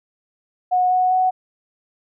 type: tone with pitch steps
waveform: sine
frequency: 730 / 736.4 / 742.8 Hz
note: F#5 / F#5 / F#5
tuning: -24 / -8 / +7 cents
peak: -14 dBFS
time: 0.71-1.31 s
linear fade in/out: 20 ms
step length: 200 ms
effects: none